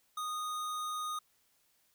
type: tone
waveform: square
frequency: 1237 Hz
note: D#6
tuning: 10 cents flat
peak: -36 dBFS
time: 0.17-1.19 s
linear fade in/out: 5 ms
effects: white hiss -72 dBFS RMS until 1.94 s